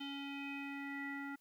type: tone with low-pass filter sweep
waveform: square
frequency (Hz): 279.6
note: C#4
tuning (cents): +15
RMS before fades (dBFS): -44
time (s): 0-1.36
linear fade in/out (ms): 10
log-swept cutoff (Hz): 3200 to 1700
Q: 7.5
effects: white hiss -75 dBFS RMS until 1.4 s